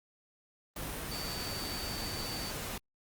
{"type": "tone in noise", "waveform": "sine", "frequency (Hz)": 4576, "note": "D8", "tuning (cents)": -46, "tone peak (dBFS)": -41, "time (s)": [1.11, 2.51], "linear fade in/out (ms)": 5, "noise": "pink", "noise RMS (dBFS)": -39, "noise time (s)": [0.76, 2.78], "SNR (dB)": -5, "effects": ["Opus 32 kbps"]}